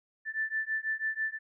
sine beating tone pair, 1760 / 1766.1 Hz, A6 / A6, 0 / +6 cents, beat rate 6.1 Hz, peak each -33 / -33 dBFS, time 0.25-1.39 s, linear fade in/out 50 ms, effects none

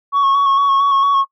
sine tone with vibrato, 1108.7 Hz, C#6, in tune, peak -8 dBFS, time 0.12-1.25 s, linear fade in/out 50 ms, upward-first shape square, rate 4.4 Hz, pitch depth 22 cents each way, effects noise-tail reverb RT60 0.1 s tail -19 dB re dry + tanh soft clip ceiling -10 dBFS

